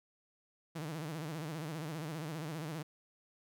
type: tone with vibrato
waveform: sawtooth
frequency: 156.4 Hz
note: D#3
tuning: 9 cents sharp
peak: -35 dBFS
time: 0.75-2.83 s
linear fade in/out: 10 ms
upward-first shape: sine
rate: 15 Hz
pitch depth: 130 cents each way
effects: none